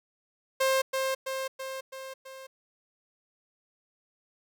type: tone with echo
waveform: sawtooth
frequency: 530 Hz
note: C5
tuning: 22 cents sharp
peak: -19 dBFS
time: 0.6-0.82 s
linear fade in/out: 10 ms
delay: 330 ms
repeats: 5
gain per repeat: -4 dB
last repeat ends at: 2.47 s
effects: none